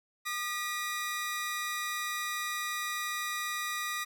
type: tone pair together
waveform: sawtooth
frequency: 1216 / 1938.1 Hz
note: D#6 / B6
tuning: -40 / -33 cents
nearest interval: minor sixth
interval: 807 cents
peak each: -32 / -32 dBFS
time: 0.25-4.05 s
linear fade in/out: 20 ms
effects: none